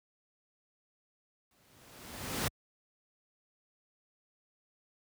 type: noise with exponential growth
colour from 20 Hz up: pink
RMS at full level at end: -31 dBFS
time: 1.51-2.48 s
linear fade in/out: 2 ms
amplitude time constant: 210 ms
effects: high-pass 60 Hz 12 dB/octave